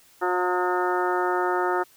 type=harmonic tone with a mistuned harmonic; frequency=180 Hz; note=F#3; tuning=47 cents flat; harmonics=2 / 3 / 4 / 5 / 6 / 7 / 8 / 9 / 10; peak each=-25 / -34 / -29 / -28 / -41 / -29 / -32 / -41 / -37 dBFS; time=0.21-1.84 s; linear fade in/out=20 ms; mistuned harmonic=5; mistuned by=+20 cents; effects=white hiss -56 dBFS RMS until 1.96 s